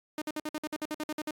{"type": "tone bursts", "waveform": "sawtooth", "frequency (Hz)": 305.3, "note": "D#4", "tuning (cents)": -33, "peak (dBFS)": -28, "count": 13, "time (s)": [0.18, 1.309], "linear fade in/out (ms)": 2, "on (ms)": 37, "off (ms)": 54, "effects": ["AAC 64 kbps"]}